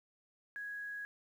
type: tone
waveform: sine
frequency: 1661.2 Hz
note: G#6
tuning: in tune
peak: -40 dBFS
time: 0.56-1.05 s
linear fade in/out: 0 ms
effects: 11-bit